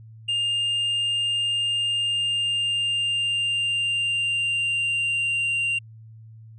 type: tone with pitch glide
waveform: triangle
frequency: 2811 to 2774 Hz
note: F7 to F7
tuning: +11 to -12 cents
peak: -20 dBFS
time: 0.28-5.79 s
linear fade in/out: 10 ms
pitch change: -23 cents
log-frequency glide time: 1.97-5.59 s
effects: added 111 Hz sine -42 dBFS peak until 6.58 s + resampled to 24000 Hz